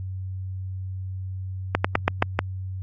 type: slowing click train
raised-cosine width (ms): 0.5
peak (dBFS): -3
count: 6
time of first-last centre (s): 1.75-2.391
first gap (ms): 95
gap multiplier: 1.15
effects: added 94 Hz sine -29 dBFS peak until 2.82 s + AAC 32 kbps